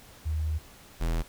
sine / square tone pair in turn, 77.78 / 41.2 Hz, D#2 / E1, 0 / 0 cents, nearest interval major seventh, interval 1100 cents, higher first, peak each -26 dBFS, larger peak neither, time 0.25-0.59 / 1-1.23 s, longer first, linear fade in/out 20 ms, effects pink hiss -52 dBFS RMS until 1.28 s

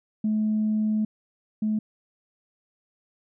sine tone pair in turn, 215.1 / 215.1 Hz, A3 / A3, -39 / -39 cents, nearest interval unison, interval 0 cents, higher neither, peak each -20 / -21 dBFS, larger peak first, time 0.24-1.05 / 1.62-1.79 s, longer first, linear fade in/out 5 ms, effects tanh soft clip ceiling -17 dBFS

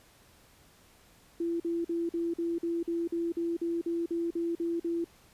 sine tone bursts, 337.7 Hz, E4, 42 cents sharp, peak -28 dBFS, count 15, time 1.4-5.044 s, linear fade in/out 5 ms, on 200 ms, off 46 ms, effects pink hiss -60 dBFS RMS until 5.33 s + resampled to 32000 Hz

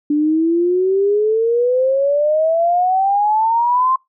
sine exponential sweep, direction up, 291.7 to 1057 Hz, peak -12 dBFS, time 0.1-3.96 s, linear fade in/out 5 ms, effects noise-tail reverb RT60 0.2 s tail -25 dB re dry

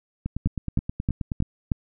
two click trains, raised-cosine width 5 ms, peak -10 / -15 dBFS, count 5 / 12, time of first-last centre 0.46-1.718 / 0.26-1.424 s, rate 3.18 / 9.45 Hz, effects none

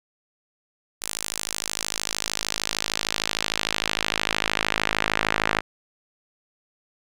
sawtooth tone with band-pass filter sweep, 53.2 Hz, G#1, 42 cents sharp, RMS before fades -27 dBFS, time 1.01-5.61 s, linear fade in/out 20 ms, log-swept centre 8900 to 1800 Hz, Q 1.1, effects none

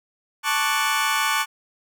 25% pulse chord, D major seventh, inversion second, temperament equal, 880 / 1108.7 / 1174.7 / 1480 Hz, A5 / C#6 / D6 / F#6, 0 / 0 / 0 / 0 cents, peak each -22 dBFS, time 0.43-1.46 s, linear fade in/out 50 ms, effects none

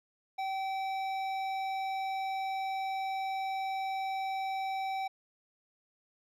sine tone with hard clipping, 770 Hz, G5, 31 cents flat, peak -34 dBFS, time 0.38-5.08 s, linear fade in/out 10 ms, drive 11 dB, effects none

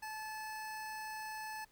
25% pulse tone, 867 Hz, A5, 26 cents flat, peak -38 dBFS, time 0.02-1.65 s, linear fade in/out 10 ms, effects pink hiss -69 dBFS RMS until 1.71 s

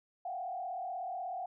sine tone with frequency modulation, 732 Hz, F#5, 19 cents flat, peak -36 dBFS, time 0.25-1.46 s, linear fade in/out 5 ms, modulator 36.4 Hz, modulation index 1.2, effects none

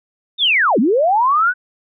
sine linear two-way sweep, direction down then up, 3729 to 195 to 1523 Hz, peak -11 dBFS, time 0.38-1.54 s, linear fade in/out 50 ms, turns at 0.79 s, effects none

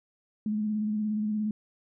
sine tone with vibrato, 212.7 Hz, G#3, 42 cents sharp, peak -26 dBFS, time 0.46-1.51 s, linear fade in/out 2 ms, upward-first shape square, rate 17 Hz, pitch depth 25 cents each way, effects none

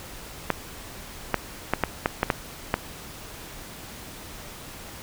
clicks, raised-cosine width 0.5 ms, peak -5 dBFS, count 8, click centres 0.503 / 1.343 / 1.736 / 1.837 / 2.059 / 2.231 / 2.302 / 2.741 s, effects pink hiss -41 dBFS RMS until 5.02 s

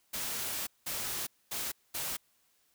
white noise bursts at uneven times, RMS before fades -36 dBFS, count 4, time 0.13-0.67 / 0.86-1.27 / 1.51-1.72 / 1.94-2.17 s, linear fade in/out 10 ms, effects white hiss -71 dBFS RMS until 2.74 s

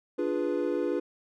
triangle chord, D diminished seventh, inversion none, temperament equal, 293.7 / 349.2 / 415.3 / 493.9 Hz, D4 / F4 / Ab4 / Cb5, 0 / 0 / 0 / 0 cents, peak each -30 / -29 / -31 / -30 dBFS, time 0.18-1 s, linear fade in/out 10 ms, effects none

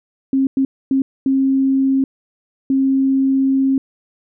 sine tone bursts at uneven times, 268.4 Hz, C4, 44 cents sharp, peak -12 dBFS, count 5, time 0.33-0.47 / 0.57-0.65 / 0.91-1.02 / 1.26-2.04 / 2.7-3.78 s, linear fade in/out 2 ms, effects none

